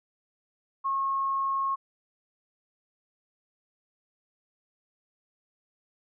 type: tone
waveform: sine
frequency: 1087 Hz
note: C#6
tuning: 34 cents flat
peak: -25 dBFS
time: 0.84-1.76 s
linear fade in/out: 20 ms
effects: none